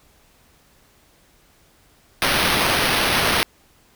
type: noise with sample-and-hold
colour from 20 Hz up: violet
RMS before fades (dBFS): -19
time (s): 2.22-3.43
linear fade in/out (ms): 0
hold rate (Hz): 7350
effects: pink hiss -56 dBFS RMS until 3.95 s